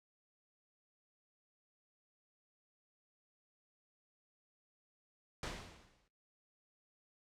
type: noise with exponential decay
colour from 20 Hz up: pink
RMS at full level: -39 dBFS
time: 5.43-6.08 s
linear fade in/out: 2 ms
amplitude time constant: 140 ms
effects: noise-tail reverb RT60 0.2 s tail -17 dB re dry + low-pass 6000 Hz 12 dB/octave